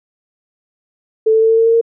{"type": "tone with pitch steps", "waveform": "sine", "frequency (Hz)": [440, 443.3, 446.7, 450, 453.4, 456.8, 460.3], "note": ["A4", "A4", "A4", "A4", "A#4", "A#4", "A#4"], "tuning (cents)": [0, 13, 26, 39, -48, -35, -22], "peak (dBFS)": -8, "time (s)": [1.26, 1.813], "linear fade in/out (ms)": 10, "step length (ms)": 79, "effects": []}